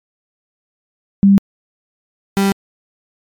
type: tone pair in turn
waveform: sine / 35% pulse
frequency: 197.7 / 196.71 Hz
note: G3 / G3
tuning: +15 / +6 cents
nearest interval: unison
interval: 9 cents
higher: first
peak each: -5 / -10 dBFS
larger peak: first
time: 1.23-1.38 / 2.37-2.52 s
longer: neither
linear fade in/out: 0 ms
effects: MP3 96 kbps